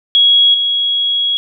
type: tone with level steps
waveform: sine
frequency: 3322 Hz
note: G#7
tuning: in tune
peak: -6 / -12 dBFS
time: 0.15-1.37 s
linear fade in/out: 0 ms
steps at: 0.54 s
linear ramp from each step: 2 ms
effects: none